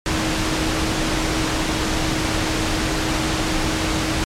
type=tone in noise; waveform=sine; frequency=316.8 Hz; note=D#4; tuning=31 cents sharp; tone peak=-25 dBFS; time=0.06-4.24 s; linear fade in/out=0 ms; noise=pink; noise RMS=-21 dBFS; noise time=0.06-4.24 s; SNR=-7 dB; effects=low-pass 7000 Hz 12 dB/octave + MP3 96 kbps